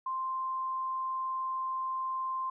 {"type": "tone", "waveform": "sine", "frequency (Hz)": 1046.5, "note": "C6", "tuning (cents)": 0, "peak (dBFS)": -31, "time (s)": [0.06, 2.5], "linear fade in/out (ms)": 5, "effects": []}